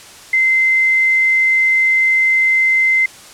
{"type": "tone", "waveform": "sine", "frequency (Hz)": 2072, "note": "C7", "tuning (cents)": -17, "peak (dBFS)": -10, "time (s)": [0.33, 3.06], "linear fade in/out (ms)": 5, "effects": ["white hiss -38 dBFS RMS until 3.33 s", "low-pass 9000 Hz 12 dB/octave"]}